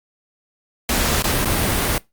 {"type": "noise with dropouts", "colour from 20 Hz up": "pink", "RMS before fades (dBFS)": -19, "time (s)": [0.89, 1.98], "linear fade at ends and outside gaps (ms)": 2, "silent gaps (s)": [[1.223, 1.241], [1.448, 1.455]], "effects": ["noise-tail reverb RT60 0.2 s tail -22 dB re dry", "Opus 48 kbps"]}